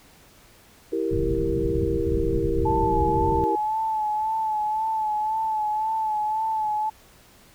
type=chord; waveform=sine; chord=E diminished; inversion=none; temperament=equal; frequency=329.6 / 392 / 466.2 Hz; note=E4 / G4 / Bb4; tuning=0 / 0 / 0 cents; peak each=-27 dBFS; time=0.92-3.56 s; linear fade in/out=10 ms
type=low-pass noise; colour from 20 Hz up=pink; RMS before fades=-27 dBFS; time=1.11-3.44 s; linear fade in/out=0 ms; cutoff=200 Hz; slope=48 dB/octave
type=tone with vibrato; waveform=sine; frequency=866 Hz; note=A5; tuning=28 cents flat; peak=-22 dBFS; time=2.65-6.9 s; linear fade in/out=10 ms; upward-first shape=sine; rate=1.9 Hz; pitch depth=38 cents each way
effects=pink hiss -53 dBFS RMS until 7.54 s